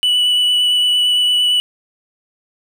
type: tone with vibrato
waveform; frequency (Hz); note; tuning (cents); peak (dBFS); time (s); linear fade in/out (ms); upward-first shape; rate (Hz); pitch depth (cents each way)
triangle; 2960; F#7; 0; -10; 0.03-1.6; 0; triangle; 8.8; 14
effects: none